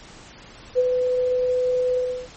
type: tone with ADSR envelope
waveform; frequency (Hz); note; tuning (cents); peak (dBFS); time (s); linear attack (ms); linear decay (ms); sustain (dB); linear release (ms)
sine; 502; B4; +28; -12; 0.75-2.29; 39; 34; -6; 340
effects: pink hiss -44 dBFS RMS until 2.36 s + MP3 32 kbps